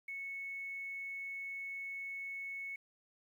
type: tone with quantisation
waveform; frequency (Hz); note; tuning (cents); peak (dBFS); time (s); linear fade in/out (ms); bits
sine; 2206; C#7; -9; -40; 0.08-2.76; 5; 11
effects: none